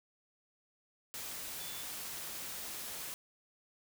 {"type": "tone in noise", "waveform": "sine", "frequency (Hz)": 3479, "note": "A7", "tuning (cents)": -20, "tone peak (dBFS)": -50, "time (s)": [1.6, 1.82], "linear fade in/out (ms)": 0, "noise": "white", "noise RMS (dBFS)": -43, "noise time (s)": [1.14, 3.14], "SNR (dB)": -10, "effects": []}